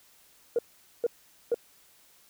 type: tone bursts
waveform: sine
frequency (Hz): 473.6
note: A#4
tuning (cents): +27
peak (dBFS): -21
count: 3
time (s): 0.56-1.544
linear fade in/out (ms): 2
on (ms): 28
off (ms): 450
effects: tanh soft clip ceiling -17 dBFS + white hiss -60 dBFS RMS until 2.29 s